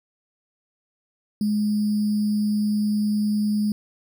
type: tone with sample-and-hold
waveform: sine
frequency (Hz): 209.8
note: G#3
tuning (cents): +18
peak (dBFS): -19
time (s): 1.41-3.72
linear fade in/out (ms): 2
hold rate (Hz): 4900
effects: none